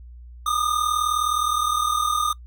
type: tone pair together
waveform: square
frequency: 1200 / 1239.5 Hz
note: D6 / D#6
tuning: +37 / -7 cents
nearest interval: minor second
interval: 56 cents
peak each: -24 dBFS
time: 0.46-2.33 s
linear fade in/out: 5 ms
effects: noise-tail reverb RT60 0.1 s tail -22 dB re dry + added 60 Hz sine -39 dBFS peak until 2.46 s